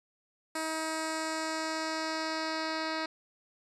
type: tone with low-pass filter sweep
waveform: 10% pulse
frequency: 318.1 Hz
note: D#4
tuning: 38 cents sharp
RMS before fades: -34 dBFS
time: 0.55-3.06 s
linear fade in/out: 5 ms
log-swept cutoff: 9400 to 4200 Hz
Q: 1.9
effects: none